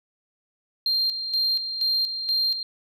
sine tone with tremolo, 4186 Hz, C8, in tune, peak -18 dBFS, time 0.86-2.63 s, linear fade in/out 2 ms, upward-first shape square, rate 2.1 Hz, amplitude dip 65%, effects tanh soft clip ceiling -18 dBFS

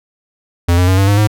square tone with pitch steps, 86.4 / 90.02 / 93.79 / 97.71 / 101.8 / 106.06 Hz, F2 / F#2 / F#2 / G2 / G#2 / G#2, -18 / -47 / +24 / -5 / -34 / +37 cents, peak -9 dBFS, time 0.68-1.274 s, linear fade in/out 10 ms, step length 99 ms, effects none

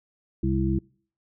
harmonic tone, 66.1 Hz, C2, 18 cents sharp, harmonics 1 / 2 / 3 / 5, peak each -27 / -27 / -27 / -27 dBFS, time 0.43-0.79 s, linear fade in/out 5 ms, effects noise-tail reverb RT60 0.5 s tail -26 dB re dry

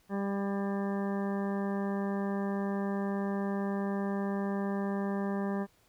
harmonic tone with a mistuned harmonic, 198.3 Hz, G3, 20 cents sharp, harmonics 1 / 2 / 3 / 4 / 5 / 6 / 8 / 9, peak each -31 / -37 / -41 / -43 / -45 / -47 / -49 / -50 dBFS, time 0.09-5.67 s, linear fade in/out 50 ms, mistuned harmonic 8, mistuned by +24 cents, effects pink hiss -67 dBFS RMS until 5.88 s

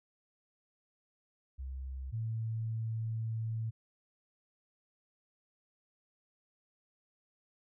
sine tone pair in turn, 65.9 / 112.22 Hz, C2 / A2, +13 / +35 cents, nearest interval major sixth, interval 922 cents, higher second, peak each -38 / -33 dBFS, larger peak second, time 1.58-2.12 / 2.12-3.71 s, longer second, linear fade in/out 20 ms, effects none

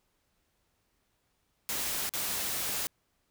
white noise with dropouts, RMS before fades -33 dBFS, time 1.69-2.87 s, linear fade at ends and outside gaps 0 ms, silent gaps 2.092-2.137 s, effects pink hiss -75 dBFS RMS until 3.3 s

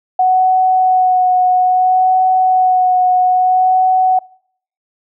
sine tone with vibrato, 740 Hz, F#5, in tune, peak -8 dBFS, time 0.19-4.19 s, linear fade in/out 5 ms, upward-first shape sine, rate 0.6 Hz, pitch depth 16 cents each way, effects noise-tail reverb RT60 0.6 s tail -24 dB re dry

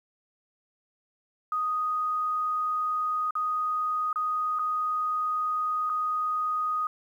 sine tone with dropouts, 1244.5 Hz, D#6, in tune, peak -25 dBFS, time 1.52-6.87 s, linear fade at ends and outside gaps 2 ms, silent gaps 3.308-3.353 / 4.129-4.158 / 4.588-4.593 / 5.895-5.898 s, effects 10-bit

